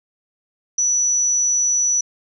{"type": "tone", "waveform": "sine", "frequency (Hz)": 5920, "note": "F#8", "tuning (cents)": 0, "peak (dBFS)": -15, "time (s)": [0.78, 2.01], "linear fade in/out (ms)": 5, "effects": []}